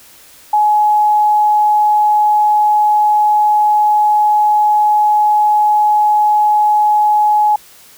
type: tone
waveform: sine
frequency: 843 Hz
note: G#5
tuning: 26 cents sharp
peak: -8 dBFS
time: 0.53-7.56 s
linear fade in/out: 5 ms
effects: white hiss -42 dBFS RMS until 7.97 s